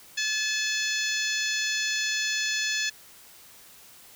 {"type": "harmonic tone with a mistuned harmonic", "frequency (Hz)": 862, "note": "A5", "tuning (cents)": -36, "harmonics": [2, 3, 4, 5, 6, 7, 8], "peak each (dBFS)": [-30, -32, -33, -34, -35, -35, -36], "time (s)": [0.17, 2.9], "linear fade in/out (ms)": 10, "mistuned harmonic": 7, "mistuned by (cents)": 25, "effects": ["white hiss -51 dBFS RMS until 4.15 s"]}